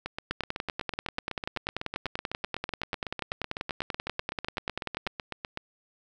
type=two click trains; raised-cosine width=0.3 ms; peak=-17 / -14 dBFS; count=45 / 50; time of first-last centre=0.06-5.574 / 0.31-5.067 s; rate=7.98 / 10.3 Hz; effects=none